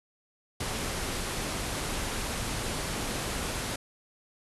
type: low-pass noise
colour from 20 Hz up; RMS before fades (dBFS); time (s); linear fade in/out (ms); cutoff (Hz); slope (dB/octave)
pink; -33; 0.6-3.76; 5; 12000; 96
effects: none